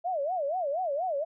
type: tone with vibrato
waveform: sine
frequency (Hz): 645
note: E5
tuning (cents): -38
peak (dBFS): -27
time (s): 0.04-1.25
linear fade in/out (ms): 20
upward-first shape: sine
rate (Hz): 4.2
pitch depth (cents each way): 270
effects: none